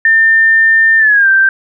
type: tone with pitch glide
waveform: sine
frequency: 1800 to 1567 Hz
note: A6 to G6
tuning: +39 to -1 cents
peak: -5 dBFS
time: 0.05-1.49 s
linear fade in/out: 2 ms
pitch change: -240 cents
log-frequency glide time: 0.98-1.28 s
effects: none